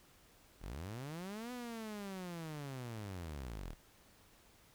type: linear two-way sweep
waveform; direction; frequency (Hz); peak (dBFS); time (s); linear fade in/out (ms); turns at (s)
sawtooth; up then down; 33.34 to 250.5 to 33.34; -39; 0.6-3.76; 50; 1.52
effects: pink hiss -65 dBFS RMS until 4.74 s